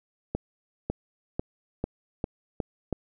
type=accelerating click train; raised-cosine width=2 ms; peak=-14 dBFS; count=7; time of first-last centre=0.35-2.927 s; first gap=550 ms; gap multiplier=0.9; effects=none